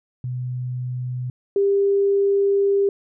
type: tone pair in turn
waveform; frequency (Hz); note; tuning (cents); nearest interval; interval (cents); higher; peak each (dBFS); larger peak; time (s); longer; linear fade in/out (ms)
sine; 125.4 / 398.1; B2 / G4; +27 / +27; octave + minor sixth; 2000; second; -24 / -15; second; 0.24-1.3 / 1.56-2.89; second; 2
effects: none